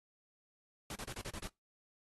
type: noise bursts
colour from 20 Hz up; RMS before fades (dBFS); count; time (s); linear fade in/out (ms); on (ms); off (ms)
pink; -44; 7; 0.9-1.475; 2; 53; 34
effects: noise-tail reverb RT60 0.2 s tail -23 dB re dry + AAC 32 kbps